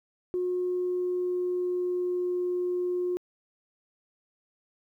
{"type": "tone with pitch glide", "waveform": "sine", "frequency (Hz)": [361.3, 358.2], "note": ["F#4", "F4"], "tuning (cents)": [-41, 44], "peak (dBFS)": -25, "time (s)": [0.34, 3.17], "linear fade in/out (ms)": 0, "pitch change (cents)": -15, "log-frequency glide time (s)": [0.63, 2.4], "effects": ["tanh soft clip ceiling -21 dBFS", "11-bit"]}